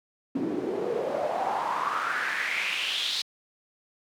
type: noise with band-pass filter sweep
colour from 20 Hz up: pink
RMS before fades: -29 dBFS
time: 0.35-3.22 s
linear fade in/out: 5 ms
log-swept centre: 270 to 4100 Hz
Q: 4.6
effects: high-pass 150 Hz 12 dB/octave

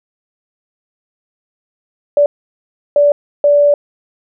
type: tone bursts at uneven times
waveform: sine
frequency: 580 Hz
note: D5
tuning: 22 cents flat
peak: -6 dBFS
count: 3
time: 2.17-2.26 / 2.96-3.12 / 3.44-3.74 s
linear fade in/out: 2 ms
effects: none

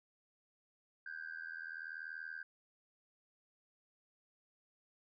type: tone with amplitude modulation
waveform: sine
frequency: 1568 Hz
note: G6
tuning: in tune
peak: -38 dBFS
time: 1.06-2.43 s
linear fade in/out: 5 ms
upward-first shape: sine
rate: 80.6 Hz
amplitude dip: 100%
effects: tanh soft clip ceiling -37 dBFS

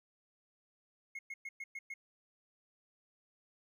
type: tone bursts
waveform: triangle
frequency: 2160 Hz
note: C#7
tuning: 45 cents flat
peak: -39 dBFS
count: 6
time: 1.15-1.94 s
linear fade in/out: 5 ms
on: 40 ms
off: 110 ms
effects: none

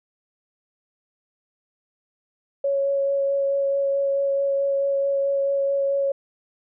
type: tone with vibrato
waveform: sine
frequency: 554.4 Hz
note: C#5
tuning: in tune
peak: -19 dBFS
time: 2.64-6.12 s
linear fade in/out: 5 ms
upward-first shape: sine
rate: 4.6 Hz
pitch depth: 9 cents each way
effects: none

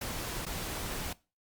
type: noise with dropouts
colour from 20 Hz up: pink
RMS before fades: -37 dBFS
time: 0.01-1.13 s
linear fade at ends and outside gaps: 5 ms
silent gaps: 0.454-0.464 s
effects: noise-tail reverb RT60 0.3 s tail -21 dB re dry + Opus 48 kbps

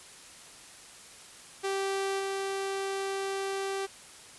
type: tone with level steps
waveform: sawtooth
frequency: 390 Hz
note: G4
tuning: 9 cents flat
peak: -25 / -27 dBFS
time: 1.63-3.87 s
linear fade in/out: 20 ms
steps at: 2.19 s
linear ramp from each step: 10 ms
effects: white hiss -50 dBFS RMS until 4.38 s + resampled to 24000 Hz

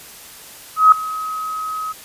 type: tone with ADSR envelope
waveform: sine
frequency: 1271 Hz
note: D#6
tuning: 36 cents sharp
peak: -3 dBFS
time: 0.76-1.93 s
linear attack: 160 ms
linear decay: 3 ms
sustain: -19 dB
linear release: 18 ms
effects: white hiss -39 dBFS RMS until 2.04 s + resampled to 32000 Hz

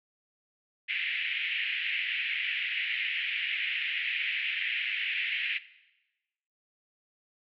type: band-pass noise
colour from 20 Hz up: white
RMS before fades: -32 dBFS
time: 0.88-5.59 s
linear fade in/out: 20 ms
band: 1900 to 2900 Hz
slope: 48 dB/octave
effects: noise-tail reverb RT60 1.0 s tail -17 dB re dry

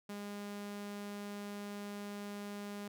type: tone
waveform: sawtooth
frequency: 204.1 Hz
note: G#3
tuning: 30 cents flat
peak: -38 dBFS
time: 0.09-2.88 s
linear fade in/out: 5 ms
effects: none

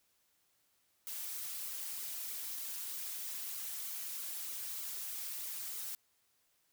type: noise with flanger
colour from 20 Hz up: blue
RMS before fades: -42 dBFS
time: 1.07-5.95 s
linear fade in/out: 0 ms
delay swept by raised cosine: 1.1 to 5.5 ms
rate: 3.2 Hz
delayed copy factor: -0.8
effects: white hiss -75 dBFS RMS until 6.72 s

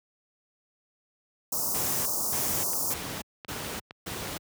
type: band-stop noise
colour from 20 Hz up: white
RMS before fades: -29 dBFS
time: 1.52-2.94 s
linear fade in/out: 5 ms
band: 1200 to 5100 Hz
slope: 48 dB/octave
type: noise bursts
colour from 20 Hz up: pink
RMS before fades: -35 dBFS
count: 5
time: 1.74-4.38 s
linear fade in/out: 10 ms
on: 320 ms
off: 260 ms
type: clicks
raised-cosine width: 0.3 ms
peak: -24 dBFS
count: 7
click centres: 2.733 / 3.171 / 3.448 / 3.531 / 3.648 / 3.909 / 4.273 s
effects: high-pass 80 Hz 12 dB/octave

